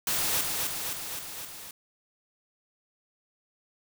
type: noise with echo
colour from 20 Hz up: white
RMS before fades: -28 dBFS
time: 0.07-0.41 s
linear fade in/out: 2 ms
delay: 260 ms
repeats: 5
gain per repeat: -3 dB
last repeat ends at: 1.71 s
effects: none